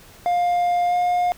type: tone with pitch glide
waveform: triangle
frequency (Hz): 705 to 712.4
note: F5 to F5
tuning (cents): +16 to +34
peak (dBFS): -15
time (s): 0.26-1.32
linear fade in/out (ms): 0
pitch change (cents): +18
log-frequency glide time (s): 0.88-0.94
effects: pink hiss -47 dBFS RMS until 1.37 s